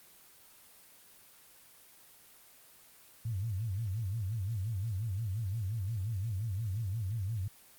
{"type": "tone with vibrato", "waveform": "sine", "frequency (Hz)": 103.83, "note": "G#2", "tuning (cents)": 0, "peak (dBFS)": -32, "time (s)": [3.25, 7.48], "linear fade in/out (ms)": 5, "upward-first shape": "sine", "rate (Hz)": 5.7, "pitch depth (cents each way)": 220, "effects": ["white hiss -58 dBFS RMS until 7.78 s", "Opus 24 kbps"]}